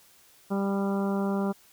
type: harmonic tone with a mistuned harmonic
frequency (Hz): 197.4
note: G3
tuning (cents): +12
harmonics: 1 / 2 / 3 / 4 / 5 / 6 / 7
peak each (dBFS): -26 / -32 / -36 / -38 / -40 / -42 / -43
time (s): 0.5-1.53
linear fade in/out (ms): 20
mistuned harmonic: 6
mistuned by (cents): +15
effects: white hiss -58 dBFS RMS until 1.72 s

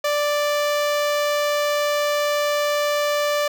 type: tone with notch filter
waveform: sawtooth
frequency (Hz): 587.3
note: D5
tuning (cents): 0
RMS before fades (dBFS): -21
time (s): 0.04-3.48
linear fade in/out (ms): 5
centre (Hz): 9900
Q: 1.7
effects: none

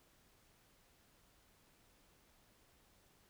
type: silence
effects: pink hiss -70 dBFS RMS until 3.29 s

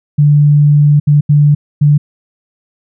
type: tone bursts at uneven times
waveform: sine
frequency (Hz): 146.83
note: D3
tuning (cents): 0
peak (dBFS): -4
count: 4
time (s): 0.18-1 / 1.07-1.21 / 1.29-1.55 / 1.81-1.98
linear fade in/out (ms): 10
effects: none

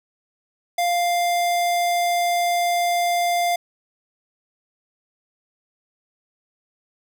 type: tone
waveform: square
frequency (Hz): 698.5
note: F5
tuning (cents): 0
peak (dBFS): -19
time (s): 0.78-3.56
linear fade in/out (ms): 5
effects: none

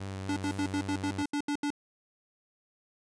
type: tone with vibrato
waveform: sawtooth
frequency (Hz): 96.7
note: G2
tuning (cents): -23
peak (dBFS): -32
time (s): 0-1.23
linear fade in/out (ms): 10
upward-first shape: sine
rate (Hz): 3.9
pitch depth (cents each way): 21
type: tone bursts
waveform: square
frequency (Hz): 290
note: D4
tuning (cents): -22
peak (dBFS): -29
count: 10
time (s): 0.29-1.704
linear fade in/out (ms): 2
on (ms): 73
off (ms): 76
type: noise with exponential decay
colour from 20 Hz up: violet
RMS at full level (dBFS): -44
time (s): 0.43-1.31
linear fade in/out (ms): 5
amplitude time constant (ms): 190
effects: resampled to 22050 Hz

